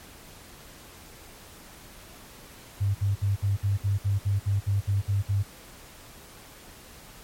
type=tone bursts; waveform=sine; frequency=99.7 Hz; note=G2; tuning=30 cents sharp; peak=-21 dBFS; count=13; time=2.8-5.434 s; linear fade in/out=20 ms; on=150 ms; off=57 ms; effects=pink hiss -48 dBFS RMS until 7.23 s + MP3 64 kbps